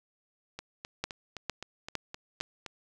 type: two click trains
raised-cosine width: 0.2 ms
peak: -22 / -14 dBFS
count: 9 / 4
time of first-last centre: 0.59-2.663 / 1.04-2.41 s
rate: 3.86 / 2.19 Hz
effects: none